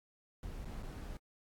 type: noise with dropouts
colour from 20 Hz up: brown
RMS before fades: -44 dBFS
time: 0.43-1.17 s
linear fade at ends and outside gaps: 1 ms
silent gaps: 0.648-0.654 / 0.827-0.831 s
effects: AAC 64 kbps